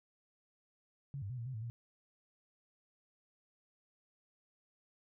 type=tone with pitch steps; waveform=sine; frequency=139.3 / 99.1 / 126.5 / 116.2 / 130.8 / 109.5 / 117.5 Hz; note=C#3 / G2 / B2 / A#2 / C3 / A2 / A#2; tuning=+9 / +19 / +42 / -5 / 0 / -8 / +14 cents; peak=-39 dBFS; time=1.14-1.7 s; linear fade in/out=0 ms; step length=80 ms; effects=none